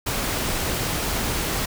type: noise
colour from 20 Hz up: pink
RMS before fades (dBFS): -25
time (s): 0.06-1.66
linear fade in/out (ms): 10
effects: none